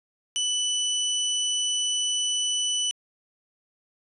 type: tone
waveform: 25% pulse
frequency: 2982 Hz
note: F#7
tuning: 13 cents sharp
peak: -20 dBFS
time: 0.36-2.91 s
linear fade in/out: 0 ms
effects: resampled to 24000 Hz